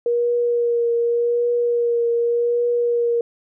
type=tone with vibrato; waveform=sine; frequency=474.4 Hz; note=A#4; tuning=30 cents sharp; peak=-16 dBFS; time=0.06-3.21 s; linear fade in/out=2 ms; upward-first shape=triangle; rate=0.86 Hz; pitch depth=22 cents each way; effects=none